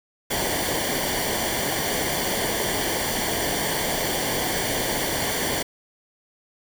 pink noise with comb filter, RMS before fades -25 dBFS, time 0.3-5.63 s, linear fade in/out 10 ms, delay 0.77 ms, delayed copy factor -0.7, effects none

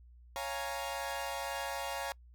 sawtooth chord, Bb minor seventh, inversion first, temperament equal, 554.4 / 698.5 / 830.6 / 932.3 Hz, Db5 / F5 / Ab5 / Bb5, 0 / 0 / 0 / 0 cents, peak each -37 / -39 / -38 / -38 dBFS, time 0.36-2.12 s, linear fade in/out 0 ms, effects noise-tail reverb RT60 0.1 s tail -25 dB re dry + added 60 Hz sine -54 dBFS peak until 2.34 s

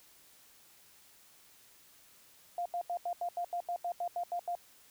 sine tone bursts, 700 Hz, F5, 4 cents sharp, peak -32 dBFS, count 13, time 2.58-4.552 s, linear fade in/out 2 ms, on 76 ms, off 82 ms, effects white hiss -61 dBFS RMS until 4.9 s

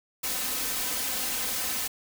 white noise with comb filter, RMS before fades -30 dBFS, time 0.23-1.88 s, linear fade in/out 10 ms, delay 3.9 ms, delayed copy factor +0.85, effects none

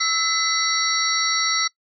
sine tone cluster, 1313 / 2021 / 3936 / 4455 / 5650 Hz, E6 / B6 / B7 / C#8 / F8, -7 / +39 / -7 / +8 / +19 cents, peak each -25 dBFS, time 0-1.68 s, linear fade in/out 10 ms, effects noise-tail reverb RT60 0.1 s tail -22 dB re dry

